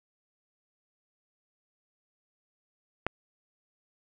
click, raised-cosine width 0.5 ms, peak -12 dBFS, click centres 3.066 s, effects none

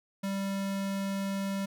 square tone, 196 Hz, G3, in tune, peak -31 dBFS, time 0.23-1.66 s, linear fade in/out 10 ms, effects none

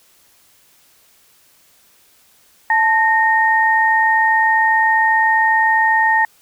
sine tone pair together, 880 / 1847.5 Hz, A5 / A#6, 0 / -16 cents, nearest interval octave + minor second, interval 1284 cents, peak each -14 dBFS, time 2.7-6.25 s, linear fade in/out 2 ms, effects white hiss -53 dBFS RMS until 6.41 s

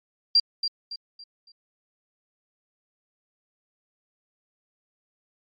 sine tone with echo, 4744 Hz, D8, 17 cents sharp, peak -14 dBFS, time 0.35-0.4 s, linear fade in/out 5 ms, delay 280 ms, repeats 4, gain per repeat -9 dB, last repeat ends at 1.52 s, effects MP3 32 kbps

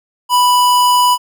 square tone, 987.8 Hz, B5, in tune, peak -9 dBFS, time 0.29-1.18 s, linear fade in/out 50 ms, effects none

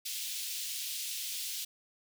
pink high-pass noise, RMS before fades -38 dBFS, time 0.05-1.65 s, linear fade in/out 10 ms, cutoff 3000 Hz, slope 24 dB/octave, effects none

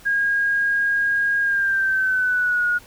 sine tone with pitch glide, 1630 to 1443.8 Hz, G#6 to F#6, -33 to -43 cents, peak -17 dBFS, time 0.05-2.79 s, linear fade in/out 20 ms, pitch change -210 cents, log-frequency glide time 1.41-2.67 s, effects pink hiss -47 dBFS RMS until 2.86 s

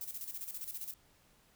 violet noise with tremolo, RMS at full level -41 dBFS, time 0.01-0.94 s, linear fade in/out 0 ms, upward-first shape square, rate 15 Hz, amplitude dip 65%, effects pink hiss -67 dBFS RMS until 1.55 s

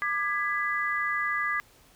sine chord, G# diminished, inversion second, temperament just, 1196.1 / 1661.2 / 1993.5 Hz, D6 / G#6 / B6, +31 / 0 / +16 cents, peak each -30 dBFS, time 0.02-1.6 s, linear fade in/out 0 ms, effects pink hiss -58 dBFS RMS until 1.95 s

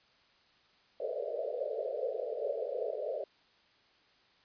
white band-pass noise, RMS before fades -36 dBFS, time 1-3.24 s, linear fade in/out 5 ms, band 420 to 640 Hz, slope 96 dB/octave, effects white hiss -66 dBFS RMS until 4.44 s + resampled to 11025 Hz

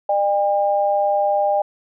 sine tone pair together, 602.9 / 804 Hz, D5 / G5, +45 / +44 cents, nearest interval perfect fourth, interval 499 cents, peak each -18 dBFS, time 0.09-1.62 s, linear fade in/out 5 ms, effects none

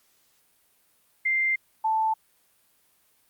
sine tone pair in turn, 2093 / 880 Hz, C7 / A5, 0 / 0 cents, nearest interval octave + minor third, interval 1500 cents, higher first, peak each -21 dBFS, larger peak neither, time 1.25-1.56 / 1.84-2.14 s, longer first, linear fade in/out 10 ms, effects white hiss -65 dBFS RMS until 3.29 s + Opus 48 kbps

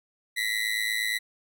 30% pulse ring-modulated tone, 1975.5 Hz, B6, in tune, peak -20 dBFS, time 0.36-1.19 s, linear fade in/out 20 ms, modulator 54.2 Hz, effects none

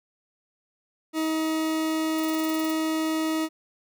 40% pulse tone, 317.1 Hz, D#4, 33 cents sharp, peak -23 dBFS, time 1.13-3.49 s, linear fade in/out 50 ms
violet noise bursts, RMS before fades -36 dBFS, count 11, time 2.18-2.713 s, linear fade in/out 5 ms, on 23 ms, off 28 ms
effects none

